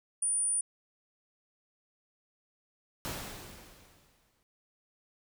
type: tone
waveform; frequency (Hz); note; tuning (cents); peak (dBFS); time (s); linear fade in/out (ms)
sine; 9397; D9; 0; -27; 0.22-0.61; 5
type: noise with exponential decay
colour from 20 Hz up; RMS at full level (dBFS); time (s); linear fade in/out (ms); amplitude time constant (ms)
pink; -36; 3.05-4.43; 0; 300
effects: none